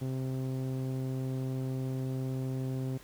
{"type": "tone with low-pass filter", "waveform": "sawtooth", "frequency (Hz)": 130.81, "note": "C3", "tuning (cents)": 0, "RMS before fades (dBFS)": -34, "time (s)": [0.01, 2.98], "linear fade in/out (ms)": 10, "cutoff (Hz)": 420, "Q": 0.87, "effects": ["pink hiss -55 dBFS RMS until 3.03 s"]}